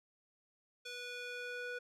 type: tone with band-pass filter sweep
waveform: square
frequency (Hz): 490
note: B4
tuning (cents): -14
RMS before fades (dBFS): -44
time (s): 0.85-1.79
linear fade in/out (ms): 10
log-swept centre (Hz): 3500 to 1400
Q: 1.2
effects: none